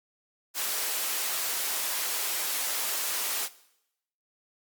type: high-pass noise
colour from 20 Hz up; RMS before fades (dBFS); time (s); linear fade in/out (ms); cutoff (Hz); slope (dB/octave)
white; -30; 0.54-3.49; 50; 450; 12
effects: noise-tail reverb RT60 0.8 s tail -18 dB re dry + Opus 48 kbps